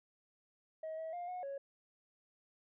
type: tone with pitch steps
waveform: sine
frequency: 635 / 644 / 704 / 726 / 554 Hz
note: D#5 / E5 / F5 / F#5 / C#5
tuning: +35 / -41 / +14 / -33 / -1 cents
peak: -38 dBFS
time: 0.83-1.58 s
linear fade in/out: 5 ms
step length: 150 ms
effects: tanh soft clip ceiling -38 dBFS